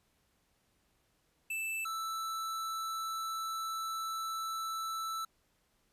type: tone pair in turn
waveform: square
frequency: 2643 / 1321.5 Hz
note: E7 / E6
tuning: +4 / +4 cents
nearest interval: octave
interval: 1200 cents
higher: first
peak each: -35 / -36 dBFS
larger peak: first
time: 1.5-1.85 / 1.85-5.25 s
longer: second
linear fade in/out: 5 ms
effects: pink hiss -74 dBFS RMS until 5.92 s + resampled to 32000 Hz